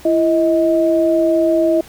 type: tone pair together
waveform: sine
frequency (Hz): 335.1 / 632.6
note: E4 / D#5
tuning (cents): +29 / +29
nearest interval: major seventh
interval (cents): 1100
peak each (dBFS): -14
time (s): 0.05-1.81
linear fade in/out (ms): 5
effects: pink hiss -41 dBFS RMS until 1.88 s